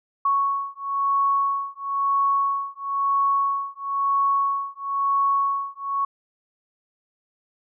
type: beating tone pair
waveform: sine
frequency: 1108.7 / 1109.7 Hz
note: C#6 / C#6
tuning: 0 / +2 cents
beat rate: 1 Hz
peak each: -23 dBFS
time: 0.25-6.05 s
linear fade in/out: 5 ms
effects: none